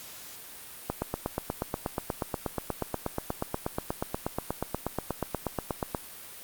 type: click train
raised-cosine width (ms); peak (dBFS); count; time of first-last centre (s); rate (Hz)
1; -14; 43; 0.9-5.948; 8.32
effects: white hiss -45 dBFS RMS until 6.43 s + Opus 48 kbps